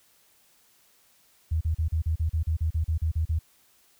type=tone bursts; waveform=sine; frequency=80 Hz; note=D#2; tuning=49 cents sharp; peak=-22 dBFS; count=14; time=1.51-3.391 s; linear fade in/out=10 ms; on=100 ms; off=37 ms; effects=white hiss -62 dBFS RMS until 3.99 s